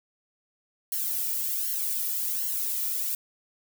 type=noise with flanger; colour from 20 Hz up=violet; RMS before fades=-29 dBFS; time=0.92-3.15 s; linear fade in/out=2 ms; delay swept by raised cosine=0.81 to 1.91 ms; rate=1.3 Hz; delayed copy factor=-0.8; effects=none